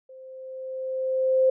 sine tone with level ramp, 522 Hz, C5, 4 cents flat, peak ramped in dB -43 to -15 dBFS, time 0.09-1.5 s, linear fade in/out 5 ms, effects none

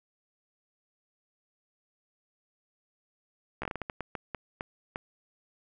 slowing click train, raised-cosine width 0.5 ms, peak -19 dBFS, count 13, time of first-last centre 3.62-4.959 s, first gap 14 ms, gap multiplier 1.34, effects none

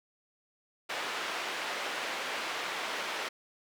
white band-pass noise, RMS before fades -36 dBFS, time 0.89-3.29 s, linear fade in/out 10 ms, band 400 to 2600 Hz, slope 12 dB/octave, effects none

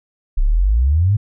sine exponential sweep, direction up, 30.61 to 110 Hz, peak -11 dBFS, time 0.37-1.17 s, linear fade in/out 10 ms, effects none

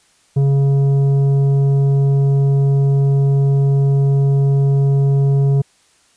sine tone with tanh clipping, 138.59 Hz, C#3, in tune, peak -12 dBFS, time 0.36-5.62 s, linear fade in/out 10 ms, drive 8 dB, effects white hiss -55 dBFS RMS until 6.16 s + resampled to 22050 Hz

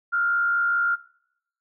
sine tone with frequency modulation, 1399 Hz, F6, 3 cents sharp, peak -20 dBFS, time 0.12-0.96 s, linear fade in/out 20 ms, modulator 65.1 Hz, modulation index 0.54, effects noise-tail reverb RT60 0.8 s tail -22 dB re dry

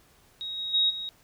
sine tone with level steps, 3780 Hz, A#7, 23 cents sharp, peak -32 / -30 / -20 / -32 dBFS, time 0.41-1.09 s, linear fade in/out 0 ms, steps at 0.57 / 0.73 / 0.89 s, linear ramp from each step 20 ms, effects pink hiss -60 dBFS RMS until 1.23 s

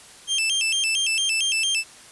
sawtooth tone with vibrato, 2900 Hz, F#7, 35 cents flat, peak -17 dBFS, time 0.27-1.84 s, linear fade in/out 50 ms, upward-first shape square, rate 4.4 Hz, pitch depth 160 cents each way, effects white hiss -46 dBFS RMS until 2.11 s + resampled to 24000 Hz

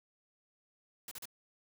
white noise bursts, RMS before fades -45 dBFS, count 3, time 1.08-1.255 s, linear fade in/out 2 ms, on 33 ms, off 38 ms, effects none

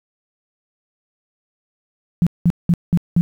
sine tone bursts, 172.2 Hz, F3, 24 cents flat, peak -10 dBFS, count 5, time 2.22-3.21 s, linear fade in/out 0 ms, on 46 ms, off 190 ms, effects 8-bit

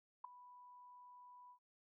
sine tone with ADSR envelope, 987.8 Hz, B5, in tune, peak -40 dBFS, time 0.24-1.59 s, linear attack 7 ms, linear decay 4 ms, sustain -17 dB, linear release 83 ms, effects none

